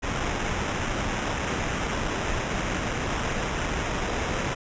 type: noise with sample-and-hold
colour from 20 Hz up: pink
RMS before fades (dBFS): -28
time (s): 0.02-4.55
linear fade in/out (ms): 20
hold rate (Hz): 4410
effects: resampled to 16000 Hz